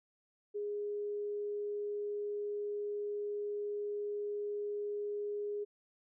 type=tone; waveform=sine; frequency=412.9 Hz; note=G#4; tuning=10 cents flat; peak=-35 dBFS; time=0.54-5.65 s; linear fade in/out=20 ms; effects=none